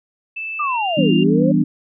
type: tone with pitch glide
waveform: sine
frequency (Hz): 2637 to 2794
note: E7 to F7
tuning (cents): 0 to 0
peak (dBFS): -24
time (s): 0.36-1.24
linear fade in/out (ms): 10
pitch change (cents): +100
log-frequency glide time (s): 0.67-0.86
type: linear two-way sweep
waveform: sine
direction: down then up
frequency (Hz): 1229 to 324.8 to 553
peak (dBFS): -18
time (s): 0.59-1.52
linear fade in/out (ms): 10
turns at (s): 1.14
type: chord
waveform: sine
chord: E minor seventh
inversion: none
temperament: equal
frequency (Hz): 164.81 / 196 / 246.9 / 293.7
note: E3 / G3 / B3 / D4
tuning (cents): 0 / 0 / 0 / 0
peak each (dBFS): -18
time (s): 0.97-1.64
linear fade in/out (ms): 10
effects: none